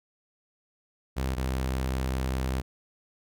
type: tone pair in turn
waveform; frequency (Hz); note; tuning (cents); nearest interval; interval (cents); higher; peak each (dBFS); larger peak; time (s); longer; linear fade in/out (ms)
sawtooth; 65.7 / 64.98; C2 / C2; +8 / -11; unison; 19; first; -23; neither; 1.16-1.36 / 1.36-2.62; second; 20
effects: none